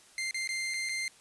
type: tone with dropouts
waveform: sawtooth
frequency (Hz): 2093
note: C7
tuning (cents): 0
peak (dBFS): -28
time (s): 0.18-1.08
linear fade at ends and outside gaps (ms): 1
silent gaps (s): 0.31-0.344 / 0.475-0.49 / 0.738-0.741 / 0.889-0.893
effects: white hiss -58 dBFS RMS until 1.2 s + resampled to 24000 Hz